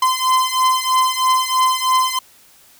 45% pulse beating tone pair, 1029 / 1032.1 Hz, C6 / C6, -29 / -24 cents, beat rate 3.1 Hz, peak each -17 dBFS, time 0.02-2.19 s, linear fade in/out 5 ms, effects white hiss -49 dBFS RMS until 2.79 s

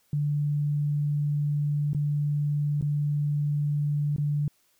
sine tone with dropouts, 146.6 Hz, D3, 3 cents flat, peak -23 dBFS, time 0.13-4.48 s, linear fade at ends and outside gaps 2 ms, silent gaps 1.933-1.947 / 2.812-2.824 / 4.163-4.182 s, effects white hiss -67 dBFS RMS until 4.79 s

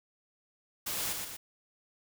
white noise with echo, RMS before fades -35 dBFS, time 0.86-1.13 s, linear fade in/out 10 ms, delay 120 ms, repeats 2, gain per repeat -4 dB, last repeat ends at 1.37 s, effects none

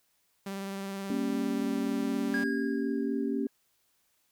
sawtooth tone with vibrato, 196 Hz, G3, in tune, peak -31 dBFS, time 0.46-2.44 s, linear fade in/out 5 ms, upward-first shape sine, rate 19 Hz, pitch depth 18 cents each way
sine chord, G diminished, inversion first, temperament equal, 233.1 / 277.2 / 392 Hz, Bb3 / Db4 / G4, 0 / 0 / 0 cents, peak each -32 / -31 / -34 dBFS, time 1.1-3.47 s, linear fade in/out 2 ms
triangle tone with exponential decay, 1635 Hz, G#6, 28 cents flat, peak -27 dBFS, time 2.34-3.49 s, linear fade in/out 2 ms, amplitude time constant 250 ms
effects white hiss -72 dBFS RMS until 4.31 s

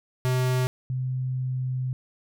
square / sine tone pair in turn, 127.6 / 128.64 Hz, C3 / C3, -43 / -29 cents, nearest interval unison, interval 14 cents, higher second, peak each -22 / -25 dBFS, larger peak first, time 0.25-0.67 / 0.9-1.93 s, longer second, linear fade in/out 0 ms, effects none

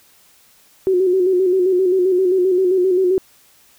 sine tone with vibrato, 369.5 Hz, F#4, 2 cents flat, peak -12 dBFS, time 0.87-3.18 s, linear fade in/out 0 ms, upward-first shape square, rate 7.6 Hz, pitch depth 49 cents each way, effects white hiss -52 dBFS RMS until 3.78 s

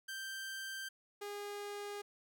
sawtooth tone pair in turn, 1568 / 409.1 Hz, G6 / G#4, 0 / -26 cents, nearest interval octave + major seventh, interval 2326 cents, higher first, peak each -38 / -38 dBFS, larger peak neither, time 0.08-0.89 / 1.21-2.02 s, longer neither, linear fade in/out 10 ms, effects none

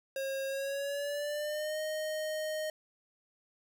square tone with pitch glide, 540 to 620.3 Hz, C#5 to D#5, -45 to -5 cents, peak -34 dBFS, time 0.16-2.7 s, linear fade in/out 2 ms, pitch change +240 cents, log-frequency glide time 0.47-1.8 s, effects none

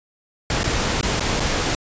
pink noise with dropouts, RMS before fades -21 dBFS, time 0.5-1.75 s, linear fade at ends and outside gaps 2 ms, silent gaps 0.633-0.641 / 1.012-1.029 / 1.197-1.205 / 1.398-1.403 s, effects resampled to 16000 Hz

